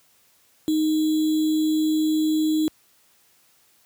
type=tone with sample-and-hold; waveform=sine; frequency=311.1 Hz; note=D#4; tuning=in tune; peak=-18 dBFS; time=0.68-2.68 s; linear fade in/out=0 ms; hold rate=3675 Hz; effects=white hiss -60 dBFS RMS until 3.85 s + high-pass 60 Hz 12 dB/octave